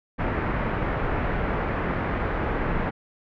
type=low-pass noise; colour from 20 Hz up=pink; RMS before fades=-26 dBFS; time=0.18-2.91 s; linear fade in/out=20 ms; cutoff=2000 Hz; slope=24 dB/octave; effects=none